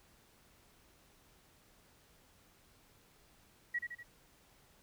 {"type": "tone with echo", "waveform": "sine", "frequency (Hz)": 1920, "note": "B6", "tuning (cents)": -49, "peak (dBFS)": -32, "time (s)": [3.74, 3.79], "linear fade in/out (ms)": 10, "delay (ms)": 81, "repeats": 3, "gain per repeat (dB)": -5, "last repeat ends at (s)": 4.033, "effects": ["pink hiss -66 dBFS RMS until 4.82 s"]}